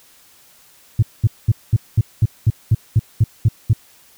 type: tone bursts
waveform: sine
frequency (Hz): 110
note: A2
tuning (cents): 0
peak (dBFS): -7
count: 12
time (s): 0.99-3.732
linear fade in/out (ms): 5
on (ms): 36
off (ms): 210
effects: tanh soft clip ceiling -5 dBFS + white hiss -50 dBFS RMS until 4.17 s